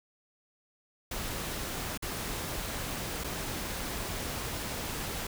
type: noise with dropouts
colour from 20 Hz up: pink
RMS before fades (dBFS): -36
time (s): 1.11-5.27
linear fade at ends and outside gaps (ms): 5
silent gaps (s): 1.976-2.023 / 3.238-3.242
effects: none